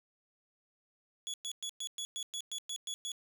25% pulse tone bursts, 3385 Hz, G#7, 32 cents sharp, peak -33 dBFS, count 11, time 1.27-3.118 s, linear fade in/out 0 ms, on 68 ms, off 110 ms, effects none

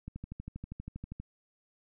click train, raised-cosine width 5 ms, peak -28 dBFS, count 15, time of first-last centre 0.08-1.2 s, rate 12.5 Hz, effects none

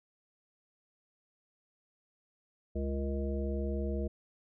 harmonic tone with a mistuned harmonic, 69.3 Hz, C#2, in tune, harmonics 1 / 3 / 5 / 7 / 9, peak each -33 / -38 / -40 / -41 / -43 dBFS, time 2.75-4.08 s, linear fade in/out 10 ms, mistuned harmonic 7, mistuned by -51 cents, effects none

